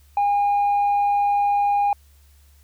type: tone with tanh clipping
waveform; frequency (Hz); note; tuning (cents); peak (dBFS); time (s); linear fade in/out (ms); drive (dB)
sine; 813; G#5; -37; -17; 0.17-1.93; 2; 1
effects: added 71 Hz sine -50 dBFS peak until 2.63 s + white hiss -60 dBFS RMS until 2.63 s